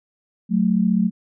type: tone pair together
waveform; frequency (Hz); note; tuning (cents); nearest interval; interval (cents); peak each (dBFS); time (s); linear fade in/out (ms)
sine; 185.4 / 220.5; F#3 / A3; +4 / +4; minor third; 300; -18; 0.49-1.11; 50
effects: none